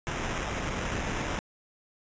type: noise with sample-and-hold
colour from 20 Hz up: pink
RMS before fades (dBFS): -32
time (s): 0.07-1.39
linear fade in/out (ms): 0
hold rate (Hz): 4410
effects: resampled to 16000 Hz